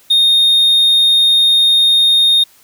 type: tone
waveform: triangle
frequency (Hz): 3690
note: A#7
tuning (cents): -18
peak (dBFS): -6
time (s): 0.1-2.44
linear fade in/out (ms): 10
effects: white hiss -48 dBFS RMS until 2.63 s